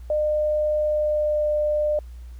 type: tone with pitch glide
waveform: sine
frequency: 605 to 600.1 Hz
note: D#5 to D5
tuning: -49 to +37 cents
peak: -19 dBFS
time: 0.1-1.99 s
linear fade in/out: 2 ms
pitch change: -14 cents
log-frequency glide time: 0.8-1.5 s
effects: added 60 Hz sine -36 dBFS peak until 2.39 s + pink hiss -59 dBFS RMS until 2.39 s